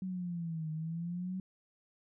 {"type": "exponential two-way sweep", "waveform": "sine", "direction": "down then up", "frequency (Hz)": [189.1, 155.2, 189.1], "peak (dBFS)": -35, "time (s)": [0.02, 1.4], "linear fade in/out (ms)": 2, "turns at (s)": 0.71, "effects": []}